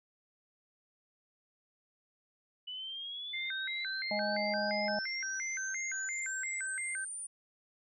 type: exponential sweep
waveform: sine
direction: up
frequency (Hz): 2965 to 9397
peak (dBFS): -39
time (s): 2.67-7.27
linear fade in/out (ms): 10
type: tone with vibrato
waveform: sine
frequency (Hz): 1803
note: A6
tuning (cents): +42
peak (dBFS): -36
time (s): 3.33-7.05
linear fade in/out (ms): 10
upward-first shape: square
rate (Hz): 2.9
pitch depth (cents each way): 260
type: harmonic tone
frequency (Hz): 207.7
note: G#3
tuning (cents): 0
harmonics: 1 / 3 / 4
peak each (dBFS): -39 / -34 / -38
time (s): 4.11-4.99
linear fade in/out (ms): 2
effects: none